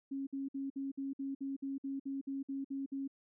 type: tone bursts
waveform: sine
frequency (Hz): 273.3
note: C#4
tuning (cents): -24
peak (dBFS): -36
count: 14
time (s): 0.11-3.078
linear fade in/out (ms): 10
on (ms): 160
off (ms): 56
effects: none